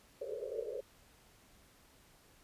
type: band-pass noise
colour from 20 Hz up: pink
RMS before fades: -41 dBFS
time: 0.21-0.81 s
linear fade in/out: 5 ms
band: 400 to 570 Hz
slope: 96 dB/octave
effects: pink hiss -64 dBFS RMS until 2.43 s + resampled to 32000 Hz